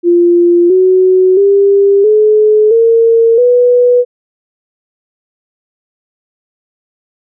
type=tone with pitch steps; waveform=sine; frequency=347 / 371.9 / 398.6 / 427.2 / 457.9 / 490.7 Hz; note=F4 / F#4 / G4 / G#4 / A#4 / B4; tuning=-11 / +9 / +29 / +49 / -31 / -11 cents; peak=-4 dBFS; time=0.03-4.05 s; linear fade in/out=50 ms; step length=670 ms; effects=none